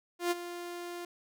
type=tone with ADSR envelope; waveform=sawtooth; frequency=349.2 Hz; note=F4; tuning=in tune; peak=-22 dBFS; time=0.19-1.05 s; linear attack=120 ms; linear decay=27 ms; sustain=-13 dB; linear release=3 ms; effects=none